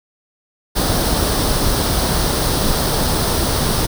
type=noise with comb filter; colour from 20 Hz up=pink; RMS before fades=-17 dBFS; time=0.75-3.87 s; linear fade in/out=20 ms; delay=0.21 ms; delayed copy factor=+0.55; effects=none